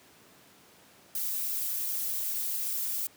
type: noise with flanger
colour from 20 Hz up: violet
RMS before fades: -32 dBFS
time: 1.15-3.07 s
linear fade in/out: 2 ms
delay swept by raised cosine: 1.2 to 5.9 ms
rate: 2.6 Hz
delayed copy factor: +0.9
effects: pink hiss -57 dBFS RMS until 3.16 s + high-pass 150 Hz 12 dB/octave